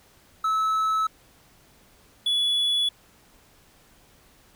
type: tone pair in turn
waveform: triangle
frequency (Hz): 1300 / 3411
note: E6 / G#7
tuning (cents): -24 / +46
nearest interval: octave + perfect fourth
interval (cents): 1670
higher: second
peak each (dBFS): -19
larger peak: neither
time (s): 0.44-1.07 / 2.26-2.89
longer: neither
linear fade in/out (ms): 5
effects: pink hiss -57 dBFS RMS until 4.55 s